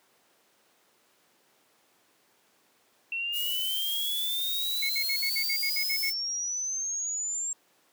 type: exponential sweep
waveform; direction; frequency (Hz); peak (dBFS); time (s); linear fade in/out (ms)
sine; up; 2694 to 7490; -29; 3.12-7.53; 2
type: noise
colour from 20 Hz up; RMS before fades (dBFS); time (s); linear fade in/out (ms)
violet; -34; 3.32-6.14; 50
type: tone bursts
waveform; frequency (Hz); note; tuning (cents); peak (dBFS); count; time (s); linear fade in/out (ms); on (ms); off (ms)
triangle; 2183; C#7; -27; -27; 10; 4.82-6.102; 10; 76; 58
effects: pink hiss -65 dBFS RMS until 7.92 s + high-pass 300 Hz 12 dB/octave